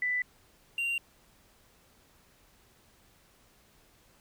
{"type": "tone pair in turn", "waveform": ["sine", "triangle"], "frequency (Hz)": [1988, 2768], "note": ["B6", "F7"], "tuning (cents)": [11, -16], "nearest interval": "tritone", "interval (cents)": 573, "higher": "second", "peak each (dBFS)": -27, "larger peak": "neither", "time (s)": [[0.02, 0.22], [0.78, 0.98]], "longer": "neither", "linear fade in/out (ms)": 2, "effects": ["pink hiss -63 dBFS RMS until 4.2 s"]}